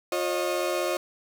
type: tone cluster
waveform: 35% pulse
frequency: 354.8 / 543 / 619 Hz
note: F4 / C#5 / D#5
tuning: +27 / -36 / -9 cents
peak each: -28 dBFS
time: 0.12-0.97 s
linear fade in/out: 2 ms
effects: none